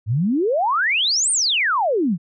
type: exponential two-way sweep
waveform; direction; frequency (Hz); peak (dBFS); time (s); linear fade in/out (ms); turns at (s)
sine; up then down; 98.2 to 9200 to 153.1; -16; 0.06-2.18; 50; 1.31
effects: none